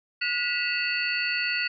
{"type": "tone cluster", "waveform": "sine", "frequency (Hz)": [1449, 1956, 2591, 2751, 4466], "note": ["F#6", "B6", "E7", "F7", "C#8"], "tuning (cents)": [-37, -17, -30, -27, 12], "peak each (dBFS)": -31, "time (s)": [0.21, 1.68], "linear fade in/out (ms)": 10, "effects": []}